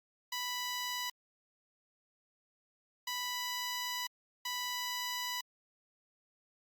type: tone bursts at uneven times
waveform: 10% pulse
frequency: 987.8 Hz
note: B5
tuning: in tune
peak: -27 dBFS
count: 3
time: 0.32-1.1 / 3.07-4.07 / 4.45-5.41 s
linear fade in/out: 5 ms
effects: Opus 48 kbps